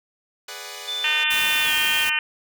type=chord; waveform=5% pulse; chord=G# half-diminished seventh; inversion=none; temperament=equal; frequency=415.3 / 493.9 / 587.3 / 740 Hz; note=G#4 / B4 / D5 / F#5; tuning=0 / 0 / 0 / 0 cents; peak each=-28 dBFS; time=0.48-1.24 s; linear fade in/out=5 ms
type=tone with pitch glide; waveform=sine; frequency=3525 to 3214 Hz; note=A7 to G7; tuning=+2 to +43 cents; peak=-25 dBFS; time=0.87-2.05 s; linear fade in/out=20 ms; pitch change=-159 cents; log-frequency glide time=1.63-1.72 s
type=harmonic tone; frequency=305 Hz; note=D#4; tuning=34 cents flat; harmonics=3 / 4 / 5 / 6 / 7 / 8 / 9 / 10; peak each=-35 / -36 / -30 / -26 / -36 / -25 / -25 / -27 dBFS; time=1.04-2.19 s; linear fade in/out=2 ms
type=noise; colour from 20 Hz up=white; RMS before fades=-29 dBFS; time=1.3-2.1 s; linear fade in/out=10 ms
effects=none